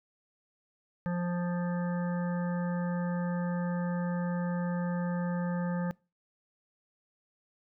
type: harmonic tone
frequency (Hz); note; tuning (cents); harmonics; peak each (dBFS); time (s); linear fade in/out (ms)
175.7; F3; +11; 1 / 3 / 5 / 7 / 9 / 10; -29 / -39 / -43 / -46 / -48 / -49; 1.06-5.91; 0
effects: noise-tail reverb RT60 0.3 s tail -24 dB re dry